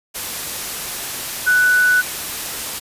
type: tone in noise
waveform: sine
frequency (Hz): 1486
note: F#6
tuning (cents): +7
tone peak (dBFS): -11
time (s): 1.46-2.02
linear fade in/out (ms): 20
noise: white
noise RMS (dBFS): -26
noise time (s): 0.14-2.8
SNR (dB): +12
effects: resampled to 32000 Hz